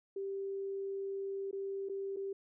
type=tone with dropouts; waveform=sine; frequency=392 Hz; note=G4; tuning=in tune; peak=-36 dBFS; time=0.16-2.33 s; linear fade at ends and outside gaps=5 ms; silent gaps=1.512-1.528 / 1.888-1.895 / 2.163-2.168 s; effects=none